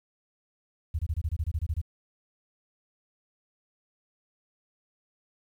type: tone bursts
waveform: sine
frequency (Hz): 80.1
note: E2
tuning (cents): -49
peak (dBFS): -25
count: 12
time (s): 0.94-1.816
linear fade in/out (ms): 10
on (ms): 51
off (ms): 24
effects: 10-bit